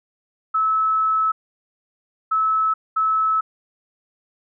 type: tone bursts at uneven times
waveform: sine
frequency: 1300 Hz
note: E6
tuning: 24 cents flat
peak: -16 dBFS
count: 3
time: 0.54-1.32 / 2.31-2.74 / 2.96-3.41 s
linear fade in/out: 10 ms
effects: none